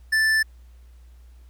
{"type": "tone with tanh clipping", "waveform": "triangle", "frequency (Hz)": 1760, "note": "A6", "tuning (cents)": 0, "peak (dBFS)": -19, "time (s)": [0.12, 0.43], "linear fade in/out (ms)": 10, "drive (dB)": 17, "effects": ["added 60 Hz sine -45 dBFS peak until 1.49 s", "pink hiss -64 dBFS RMS until 1.49 s"]}